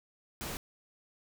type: noise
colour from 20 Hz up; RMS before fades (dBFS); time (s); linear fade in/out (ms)
pink; -39; 0.41-0.57; 0
effects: none